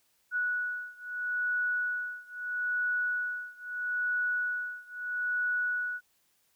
sine beating tone pair, 1470 / 1470.77 Hz, F#6 / F#6, -12 / -11 cents, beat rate 0.77 Hz, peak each -32 / -33 dBFS, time 0.31-6.01 s, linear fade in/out 50 ms, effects white hiss -71 dBFS RMS until 6.55 s

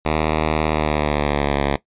5% pulse tone with pitch glide, 77.78 to 70.51 Hz, D#2 to C#2, 0 to +30 cents, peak -6 dBFS, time 0.05-1.76 s, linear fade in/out 5 ms, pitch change -170 cents, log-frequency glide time 0.67-1.59 s, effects noise-tail reverb RT60 0.1 s tail -17 dB re dry + resampled to 8000 Hz

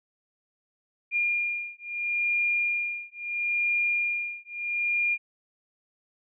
sine beating tone pair, 2411 / 2411.75 Hz, D7 / D7, +45 / +45 cents, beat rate 0.75 Hz, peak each -28 dBFS, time 1.11-5.18 s, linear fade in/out 50 ms, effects none

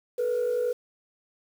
sine tone pair together, 438 / 489.2 Hz, A4 / B4, -8 / -16 cents, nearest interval major second, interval 192 cents, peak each -29 / -23 dBFS, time 0.18-0.73 s, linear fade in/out 10 ms, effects tanh soft clip ceiling -20 dBFS + 8-bit

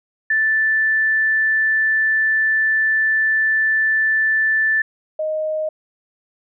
sine tone pair in turn, 1760 / 622.3 Hz, A6 / D#5, 0 / 0 cents, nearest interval octave + tritone, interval 1800 cents, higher first, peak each -14 / -19 dBFS, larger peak first, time 0.3-4.82 / 5.19-5.69 s, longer first, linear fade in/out 5 ms, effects none

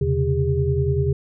sine tone cluster, 81.2 / 130.4 / 140.5 / 403.2 Hz, E2 / C3 / C#3 / G4, -26 / -5 / +24 / +49 cents, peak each -23 dBFS, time 0.01-1.13 s, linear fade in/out 5 ms, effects none

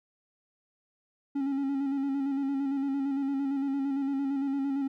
triangle tone with vibrato, 275.3 Hz, C#4, 12 cents flat, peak -25 dBFS, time 1.35-4.88 s, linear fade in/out 10 ms, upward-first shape square, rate 8.8 Hz, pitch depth 34 cents each way, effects none

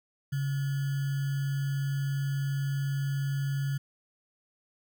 sine tone with sample-and-hold, 138.59 Hz, C#3, in tune, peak -27 dBFS, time 0.32-3.78 s, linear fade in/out 10 ms, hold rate 1575 Hz, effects none

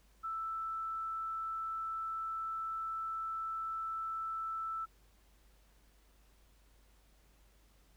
sine tone, 1322 Hz, E6, 5 cents sharp, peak -36 dBFS, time 0.23-4.86 s, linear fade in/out 20 ms, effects added 50 Hz sine -64 dBFS peak until 7.96 s + pink hiss -70 dBFS RMS until 7.96 s

